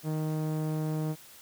sawtooth tone with low-pass filter, 155.56 Hz, D#3, in tune, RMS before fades -31 dBFS, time 0.03-1.16 s, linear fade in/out 50 ms, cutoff 800 Hz, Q 0.58, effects white hiss -52 dBFS RMS until 1.41 s

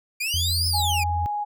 sawtooth exponential two-way sweep, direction up then down, 2349 to 5274 to 2349 Hz, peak -21 dBFS, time 0.2-1.04 s, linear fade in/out 10 ms, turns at 0.67 s
sine tone, 4800 Hz, D8, 37 cents sharp, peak -29 dBFS, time 0.29-0.83 s, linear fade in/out 50 ms
sine tone with pitch glide, 85.8 to 85.21 Hz, F2 to F2, -30 to -42 cents, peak -24 dBFS, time 0.34-1.26 s, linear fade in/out 0 ms, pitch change -12 cents, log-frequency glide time 0.98-1.14 s
sine tone with vibrato, 830.6 Hz, G#5, in tune, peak -24 dBFS, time 0.73-1.45 s, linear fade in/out 20 ms, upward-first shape sine, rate 20 Hz, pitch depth 10 cents each way
effects none

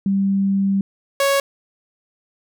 sine / sawtooth tone pair in turn, 196 / 554.4 Hz, G3 / C#5, 0 / 0 cents, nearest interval octave + tritone, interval 1800 cents, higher second, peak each -15 / -11 dBFS, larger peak second, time 0.06-0.81 / 1.2-1.4 s, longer first, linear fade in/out 2 ms, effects none

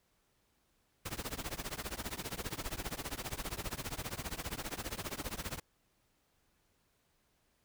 pink noise with tremolo, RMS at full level -37 dBFS, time 1.05-5.6 s, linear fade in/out 10 ms, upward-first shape triangle, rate 15 Hz, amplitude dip 100%, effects pink hiss -75 dBFS RMS until 7.64 s

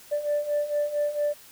sine beating tone pair, 585 / 589.4 Hz, D5 / D5, -7 / +6 cents, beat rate 4.4 Hz, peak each -28 / -24 dBFS, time 0.11-1.34 s, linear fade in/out 20 ms, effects tanh soft clip ceiling -19 dBFS + white hiss -50 dBFS RMS until 1.51 s

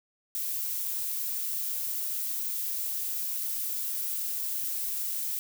violet noise, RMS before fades -32 dBFS, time 0.35-5.39 s, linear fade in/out 0 ms, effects none

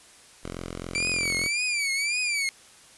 5% pulse tone, 43.65 Hz, F1, in tune, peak -23 dBFS, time 0.43-1.48 s, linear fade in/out 10 ms
sawtooth tone with vibrato, 2324 Hz, D7, 19 cents flat, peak -21 dBFS, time 0.95-2.49 s, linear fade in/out 0 ms, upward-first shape triangle, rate 1.8 Hz, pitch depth 140 cents each way
effects white hiss -52 dBFS RMS until 2.97 s + resampled to 24000 Hz

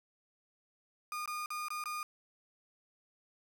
35% pulse tone with dropouts, 1220 Hz, D#6, 34 cents flat, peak -35 dBFS, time 1.12-2.03 s, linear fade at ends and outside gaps 1 ms, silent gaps 1.258-1.276 / 1.46-1.504 / 1.684-1.704 / 1.839-1.857 s, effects none

